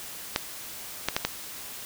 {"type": "clicks", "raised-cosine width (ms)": 0.2, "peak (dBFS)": -6, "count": 4, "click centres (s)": [0.361, 1.086, 1.165, 1.25], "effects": ["white hiss -40 dBFS RMS until 1.85 s"]}